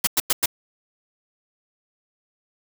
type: noise bursts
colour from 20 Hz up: white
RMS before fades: -19 dBFS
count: 4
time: 0.04-0.459 s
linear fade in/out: 5 ms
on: 32 ms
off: 97 ms
effects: none